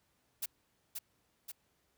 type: noise with echo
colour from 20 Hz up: blue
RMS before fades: -36 dBFS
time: 0.42-0.46 s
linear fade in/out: 10 ms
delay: 530 ms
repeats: 2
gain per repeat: -4 dB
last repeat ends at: 1.52 s
effects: pink hiss -75 dBFS RMS until 1.97 s + high-pass 60 Hz 12 dB/octave